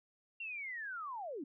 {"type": "linear sweep", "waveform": "sine", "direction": "down", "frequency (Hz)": [2768, 250], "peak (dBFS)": -40, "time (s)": [0.4, 1.44], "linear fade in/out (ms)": 5, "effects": []}